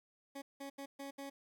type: tone bursts at uneven times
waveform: 20% pulse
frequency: 277.2 Hz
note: C#4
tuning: in tune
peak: -39 dBFS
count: 5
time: 0.35-0.42 / 0.6-0.7 / 0.78-0.86 / 0.99-1.11 / 1.18-1.3 s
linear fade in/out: 10 ms
effects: 12-bit